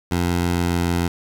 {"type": "tone with pitch glide", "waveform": "15% pulse", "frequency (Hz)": [87.31, 86.46], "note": ["F2", "F2"], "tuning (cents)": [0, -17], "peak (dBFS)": -12, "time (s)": [0.11, 1.08], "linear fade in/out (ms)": 5, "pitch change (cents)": -17, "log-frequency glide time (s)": [0.5, 0.78], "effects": ["8-bit"]}